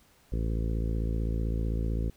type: harmonic tone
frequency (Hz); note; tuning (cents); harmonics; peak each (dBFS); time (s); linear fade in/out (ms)
55.7; A1; +22; 1 / 2 / 3 / 4 / 5 / 6 / 7 / 8 / 9; -28 / -34 / -38 / -40 / -42 / -44 / -45 / -46 / -47; 0.32-2.1; 5
effects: pink hiss -62 dBFS RMS until 2.16 s